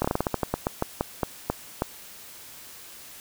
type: slowing click train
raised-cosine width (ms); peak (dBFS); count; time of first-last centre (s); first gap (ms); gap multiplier
1; -9; 16; 0.02-1.821; 25; 1.2
effects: white hiss -45 dBFS RMS until 3.2 s